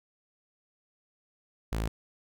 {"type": "tone", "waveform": "sawtooth", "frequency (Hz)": 55, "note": "A1", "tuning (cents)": 0, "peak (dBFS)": -25, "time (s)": [1.72, 1.88], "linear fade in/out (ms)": 5, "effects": []}